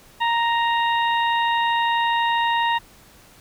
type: harmonic tone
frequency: 932.3 Hz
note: A#5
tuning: in tune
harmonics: 1 / 2 / 3 / 4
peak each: -19 / -25 / -29 / -31 dBFS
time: 0.2-2.79 s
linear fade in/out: 20 ms
effects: pink hiss -50 dBFS RMS until 3.4 s